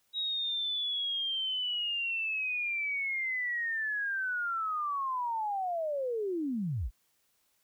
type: linear sweep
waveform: sine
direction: down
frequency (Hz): 3825 to 34.65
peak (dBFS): -30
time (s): 0.13-6.91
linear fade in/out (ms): 50
effects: white hiss -73 dBFS RMS until 7.63 s